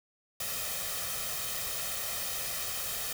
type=noise with comb filter; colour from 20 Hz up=white; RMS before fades=-35 dBFS; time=0.4-3.13 s; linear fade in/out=5 ms; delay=1.6 ms; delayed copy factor=+0.65; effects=none